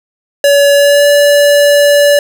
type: tone with pitch glide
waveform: square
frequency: 568 to 577.3 Hz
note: C#5 to D5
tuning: +42 to -30 cents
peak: -5 dBFS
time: 0.44-2.19 s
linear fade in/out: 2 ms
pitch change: +28 cents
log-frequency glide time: 0.74-1.08 s
effects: none